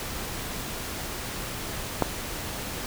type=click; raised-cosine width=1 ms; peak=-6 dBFS; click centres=2.023 s; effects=pink hiss -34 dBFS RMS until 2.86 s